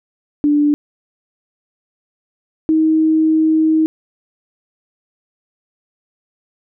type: tone pair in turn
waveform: sine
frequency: 293.7 / 316 Hz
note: D4 / D#4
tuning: 0 / +27 cents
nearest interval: minor second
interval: 127 cents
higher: second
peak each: -10 dBFS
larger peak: neither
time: 0.44-0.74 / 2.69-3.86 s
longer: second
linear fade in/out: 0 ms
effects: none